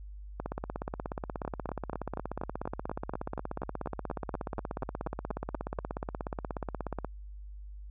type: two click trains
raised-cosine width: 1 ms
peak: -20 / -20 dBFS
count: 19 / 112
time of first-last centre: 1.45-5.787 / 0.4-7.047 s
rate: 4.15 / 16.7 Hz
effects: added 50 Hz sine -42 dBFS peak until 7.9 s